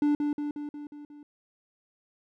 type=tone with echo; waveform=triangle; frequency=293.7 Hz; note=D4; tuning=in tune; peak=-19 dBFS; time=0.02-0.15 s; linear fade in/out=2 ms; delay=180 ms; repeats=6; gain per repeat=-4 dB; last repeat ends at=1.23 s; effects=none